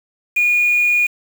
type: tone with quantisation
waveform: sine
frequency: 2441 Hz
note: D#7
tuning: 34 cents flat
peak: -12 dBFS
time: 0.36-1.07 s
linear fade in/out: 10 ms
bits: 5
effects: none